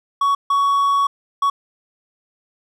triangle tone bursts at uneven times, 1120 Hz, C#6, 18 cents sharp, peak -12 dBFS, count 3, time 0.21-0.35 / 0.5-1.07 / 1.42-1.5 s, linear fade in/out 5 ms, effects none

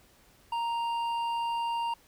sine tone with hard clipping, 932.3 Hz, A#5, in tune, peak -30 dBFS, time 0.52-1.94 s, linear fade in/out 5 ms, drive 7 dB, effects pink hiss -61 dBFS RMS until 2.07 s

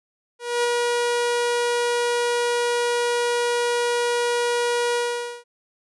sawtooth tone with ADSR envelope, 480 Hz, B4, 49 cents flat, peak -14 dBFS, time 0.39-5.44 s, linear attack 250 ms, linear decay 11 ms, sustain -2 dB, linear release 490 ms, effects resampled to 24000 Hz

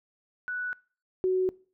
sine tone pair in turn, 1480 / 371.9 Hz, F#6 / F#4, 0 / +9 cents, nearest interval 2 octaves, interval 2391 cents, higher first, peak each -30 / -22 dBFS, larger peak second, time 0.48-0.73 / 1.24-1.49 s, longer neither, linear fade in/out 0 ms, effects noise-tail reverb RT60 0.4 s tail -23 dB re dry

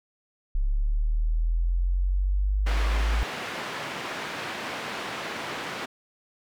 sine linear sweep, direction up, 34.11 to 55 Hz, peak -21 dBFS, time 0.55-3.23 s, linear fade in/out 0 ms
white band-pass noise, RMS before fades -34 dBFS, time 2.66-5.86 s, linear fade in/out 10 ms, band 140 to 2200 Hz, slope 12 dB/octave
effects none

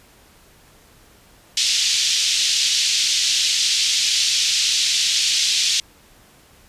pink band-pass noise, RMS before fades -19 dBFS, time 1.57-5.8 s, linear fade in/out 2 ms, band 3100 to 6600 Hz, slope 24 dB/octave, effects pink hiss -51 dBFS RMS until 6.68 s + resampled to 32000 Hz

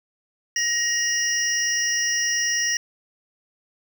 triangle tone cluster, 1877 / 2841 / 5210 / 5690 Hz, A#6 / F7 / E8 / F8, +11 / +29 / -21 / +31 cents, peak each -23 / -31 / -29 / -22 dBFS, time 0.56-2.77 s, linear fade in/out 2 ms, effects none

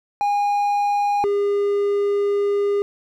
triangle tone pair in turn, 817 / 405.4 Hz, G#5 / G#4, -29 / -42 cents, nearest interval octave, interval 1213 cents, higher first, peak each -15 / -15 dBFS, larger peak neither, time 0.21-1.24 / 1.24-2.82 s, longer second, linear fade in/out 0 ms, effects none

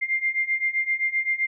sine beating tone pair, 2100 / 2107.7 Hz, C7 / C7, +6 / +12 cents, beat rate 7.7 Hz, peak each -26 / -24 dBFS, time 0.01-1.47 s, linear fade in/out 20 ms, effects none

